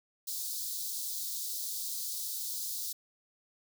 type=high-pass noise; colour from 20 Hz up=white; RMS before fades=-37 dBFS; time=0.27-2.93 s; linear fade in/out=10 ms; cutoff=3800 Hz; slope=48 dB/octave; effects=none